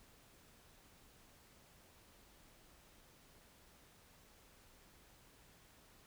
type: silence
effects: pink hiss -65 dBFS RMS until 6.06 s